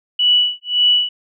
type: tone with tremolo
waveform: sine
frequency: 2951 Hz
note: F#7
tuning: 5 cents flat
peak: -9 dBFS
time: 0.19-1.09 s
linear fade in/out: 5 ms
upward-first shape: sine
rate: 1.8 Hz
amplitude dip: 100%
effects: none